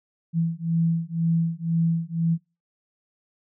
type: beating tone pair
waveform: sine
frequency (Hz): 164.81 / 166.81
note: E3 / E3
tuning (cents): 0 / +21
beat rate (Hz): 2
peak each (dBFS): -24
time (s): 0.33-2.38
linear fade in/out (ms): 50
effects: noise-tail reverb RT60 0.3 s tail -24 dB re dry